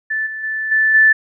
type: tone with level steps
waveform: sine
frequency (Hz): 1755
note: A6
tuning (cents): -5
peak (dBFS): -17 / -24 / -19 / -11 / -7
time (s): 0.1-1.13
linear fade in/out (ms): 10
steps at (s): 0.26 / 0.43 / 0.71 / 0.94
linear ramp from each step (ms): 10
effects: none